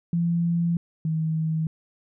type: tone pair in turn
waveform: sine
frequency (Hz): 170 / 159.18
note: F3 / D#3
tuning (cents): -46 / +40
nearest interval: minor second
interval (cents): 114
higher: first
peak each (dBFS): -20 / -22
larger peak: first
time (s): 0.13-0.77 / 1.05-1.67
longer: first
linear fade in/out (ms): 2
effects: none